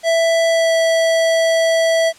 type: tone with pitch glide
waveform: square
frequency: 661 to 656.1 Hz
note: E5 to E5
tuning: +5 to -8 cents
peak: -13 dBFS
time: 0.03-2.13 s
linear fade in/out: 50 ms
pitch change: -13 cents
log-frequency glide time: 0.49-0.73 s
effects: white hiss -45 dBFS RMS until 2.18 s + low-pass 8000 Hz 12 dB/octave